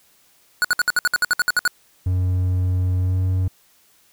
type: tone bursts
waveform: square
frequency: 1462 Hz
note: F#6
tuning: 21 cents flat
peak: -15 dBFS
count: 13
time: 0.62-1.677 s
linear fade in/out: 0 ms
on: 25 ms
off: 61 ms
type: tone with pitch glide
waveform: triangle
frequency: 91.4 to 92.78 Hz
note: F#2 to F#2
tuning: -21 to +5 cents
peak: -15 dBFS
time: 2.06-3.48 s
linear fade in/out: 5 ms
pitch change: +26 cents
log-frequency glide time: 3-3.2 s
effects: white hiss -57 dBFS RMS until 4.12 s